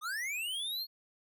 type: linear sweep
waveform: square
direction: up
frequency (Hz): 1174.7 to 4363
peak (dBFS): -35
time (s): 0.01-0.87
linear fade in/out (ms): 50
effects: none